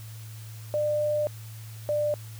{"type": "tone pair in turn", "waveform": "sine", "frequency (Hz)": [598, 594.2], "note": ["D5", "D5"], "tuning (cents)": [31, 20], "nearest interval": "unison", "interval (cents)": 11, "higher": "first", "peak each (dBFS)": -23, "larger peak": "neither", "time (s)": [[0.74, 1.27], [1.89, 2.14]], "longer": "first", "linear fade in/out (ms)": 0, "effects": ["added 110 Hz sine -39 dBFS peak until 2.39 s", "white hiss -50 dBFS RMS until 2.39 s"]}